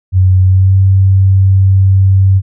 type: tone with pitch glide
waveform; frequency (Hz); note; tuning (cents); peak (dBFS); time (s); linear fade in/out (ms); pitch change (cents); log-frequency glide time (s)
sine; 93.1 to 96.05; F#2 to G2; +11 to -35; -4; 0.12-2.42; 50; +54; 0.43-0.76
effects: none